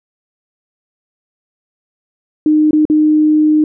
sine tone with dropouts, 306.1 Hz, D#4, 28 cents flat, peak -7 dBFS, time 2.46-3.64 s, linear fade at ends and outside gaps 2 ms, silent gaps 2.709-2.731 / 2.853-2.899 s, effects none

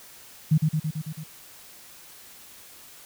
sine tone with echo, 155.56 Hz, D#3, in tune, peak -15 dBFS, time 0.51-0.58 s, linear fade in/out 10 ms, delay 110 ms, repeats 6, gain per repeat -3 dB, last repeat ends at 1.24 s, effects white hiss -48 dBFS RMS until 3.05 s

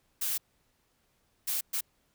blue noise bursts at uneven times, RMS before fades -31 dBFS, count 3, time 0.21-0.38 / 1.47-1.61 / 1.73-1.81 s, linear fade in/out 10 ms, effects pink hiss -72 dBFS RMS until 2.14 s

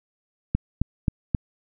click train, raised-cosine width 5 ms, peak -8 dBFS, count 4, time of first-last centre 0.55-1.348 s, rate 3.76 Hz, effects none

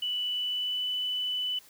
sine tone with pitch glide, 2967 to 2991 Hz, F#7 to F#7, +4 to +18 cents, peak -28 dBFS, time 0.02-1.59 s, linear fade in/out 5 ms, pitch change +14 cents, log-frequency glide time 0.2-0.88 s, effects white hiss -56 dBFS RMS until 1.69 s

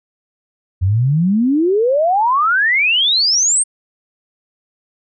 sine exponential sweep, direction up, 87.5 to 8880 Hz, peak -11 dBFS, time 0.81-3.64 s, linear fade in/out 20 ms, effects none

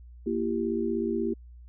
sine chord, E diminished, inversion second, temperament equal with one note detuned, 233.1 / 335.6 / 392 Hz, Bb3 / E4 / G4, 0 / +31 / 0 cents, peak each -30 dBFS, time 0.26-1.34 s, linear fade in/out 10 ms, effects added 60 Hz sine -45 dBFS peak until 1.68 s

